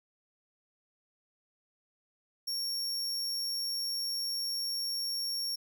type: tone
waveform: 40% pulse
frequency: 5520 Hz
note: F8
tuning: 21 cents flat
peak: -31 dBFS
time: 2.47-5.56 s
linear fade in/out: 10 ms
effects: none